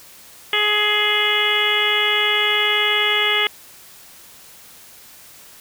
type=harmonic tone; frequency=419.3 Hz; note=G#4; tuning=17 cents sharp; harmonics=1 / 2 / 3 / 4 / 5 / 6 / 7 / 8; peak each=-26 / -29 / -26 / -26 / -20 / -28 / -21 / -23 dBFS; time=0.53-3.47 s; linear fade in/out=2 ms; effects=white hiss -44 dBFS RMS until 5.6 s